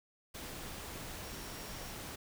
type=tone in noise; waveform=sine; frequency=5588 Hz; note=F8; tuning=in tune; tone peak=-56 dBFS; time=1.24-1.93 s; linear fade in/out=10 ms; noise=pink; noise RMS=-45 dBFS; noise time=0.34-2.16 s; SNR=-14 dB; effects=none

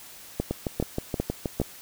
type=two click trains; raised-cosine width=2 ms; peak=-11 / -13 dBFS; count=4 / 8; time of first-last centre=0.4-1.6 / 0.51-1.616 s; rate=2.5 / 6.33 Hz; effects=white hiss -46 dBFS RMS until 1.81 s

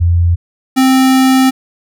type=tone pair in turn; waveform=sine / square; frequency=86 / 262.1 Hz; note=F2 / C4; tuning=-26 / +3 cents; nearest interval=octave + perfect fifth; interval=1929 cents; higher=second; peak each=-7 dBFS; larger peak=neither; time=0-0.36 / 0.76-1.51 s; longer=second; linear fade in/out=20 ms; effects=none

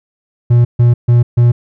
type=tone bursts; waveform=triangle; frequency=120 Hz; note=B2; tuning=49 cents flat; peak=-3 dBFS; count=4; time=0.5-1.52 s; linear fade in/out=10 ms; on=150 ms; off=140 ms; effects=none

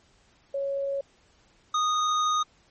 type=tone pair in turn; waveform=sine / square; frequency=554 / 1239.4 Hz; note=C#5 / D#6; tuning=-1 / -7 cents; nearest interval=octave + major second; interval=1394 cents; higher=second; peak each=-26 / -23 dBFS; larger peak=second; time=0.54-1.01 / 1.74-2.43 s; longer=second; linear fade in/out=5 ms; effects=pink hiss -62 dBFS RMS until 2.7 s + MP3 32 kbps

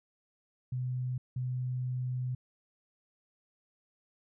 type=tone bursts at uneven times; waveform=sine; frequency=126.4 Hz; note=B2; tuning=41 cents sharp; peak=-31 dBFS; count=2; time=0.72-1.18 / 1.36-2.35 s; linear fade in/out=5 ms; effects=none

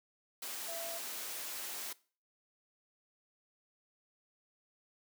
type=tone in noise; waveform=sine; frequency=670 Hz; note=E5; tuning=28 cents sharp; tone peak=-43 dBFS; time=0.68-0.98 s; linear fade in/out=5 ms; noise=white; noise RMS=-42 dBFS; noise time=0.42-1.93 s; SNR=-4 dB; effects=noise-tail reverb RT60 0.4 s tail -21 dB re dry + high-pass 300 Hz 12 dB/octave

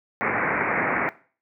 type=low-pass noise; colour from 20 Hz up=white; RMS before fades=-24 dBFS; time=0.21-1.09 s; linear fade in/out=0 ms; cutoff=2300 Hz; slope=96 dB/octave; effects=noise-tail reverb RT60 0.4 s tail -18 dB re dry + high-pass 150 Hz 12 dB/octave

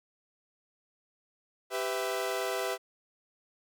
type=chord; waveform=sawtooth; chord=E minor; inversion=first; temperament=equal with one note detuned; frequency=392 / 501.6 / 659.3 Hz; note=G4 / B4 / E5; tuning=0 / +27 / 0 cents; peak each=-31 dBFS; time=1.7-2.78 s; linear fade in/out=50 ms; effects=none

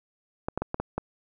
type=clicks; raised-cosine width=1 ms; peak=-14 dBFS; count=6; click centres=0.485 / 0.576 / 0.62 / 0.744 / 0.8 / 0.98 s; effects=none

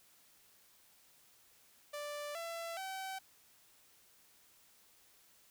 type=tone with pitch steps; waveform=sawtooth; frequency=587.3 / 670.7 / 766 Hz; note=D5 / E5 / G5; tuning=0 / +30 / -40 cents; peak=-37 dBFS; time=1.93-3.19 s; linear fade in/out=10 ms; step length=420 ms; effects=white hiss -66 dBFS RMS until 5.5 s

